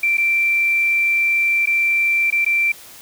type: tone with dropouts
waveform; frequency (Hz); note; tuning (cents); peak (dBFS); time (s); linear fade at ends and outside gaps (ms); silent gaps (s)
sine; 2349; D7; 0; -14; 0.03-2.72; 5; 0.172-0.18 / 1.658-1.671 / 2.304-2.324 / 2.448-2.462
effects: white hiss -41 dBFS RMS until 3.01 s